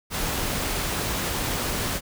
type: noise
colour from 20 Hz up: pink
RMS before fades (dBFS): -27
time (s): 0.1-2.01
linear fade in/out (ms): 50
effects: none